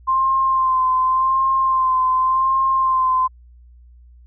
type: tone with vibrato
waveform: sine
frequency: 1047 Hz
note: C6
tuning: 1 cent sharp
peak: -14 dBFS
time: 0.07-3.28 s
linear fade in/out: 20 ms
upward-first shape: sine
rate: 0.88 Hz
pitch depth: 28 cents each way
effects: added 60 Hz sine -43 dBFS peak until 4.26 s